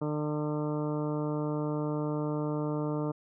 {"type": "harmonic tone", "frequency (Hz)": 150, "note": "D3", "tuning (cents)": 37, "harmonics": [1, 2, 3, 4, 5, 6, 7, 8, 9], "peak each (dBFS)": [-33, -33, -36, -39, -50, -43, -48, -45, -53], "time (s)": [0.01, 3.12], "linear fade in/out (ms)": 10, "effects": []}